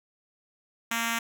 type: tone with notch filter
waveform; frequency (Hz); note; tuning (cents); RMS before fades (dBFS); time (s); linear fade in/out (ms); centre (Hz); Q
5% pulse; 230.5; A#3; -19; -29; 0.91-1.19; 5; 490; 0.72
effects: none